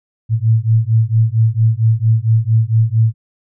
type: beating tone pair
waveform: sine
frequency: 110 / 114.4 Hz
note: A2 / A#2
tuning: 0 / -32 cents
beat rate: 4.4 Hz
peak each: -13 dBFS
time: 0.29-3.14 s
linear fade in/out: 50 ms
effects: none